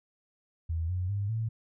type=tone with pitch steps; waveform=sine; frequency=82 / 90.98 / 100.95 / 112.02 Hz; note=E2 / F#2 / G#2 / A2; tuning=-9 / -29 / -49 / +32 cents; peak=-28 dBFS; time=0.69-1.49 s; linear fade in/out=10 ms; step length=200 ms; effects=none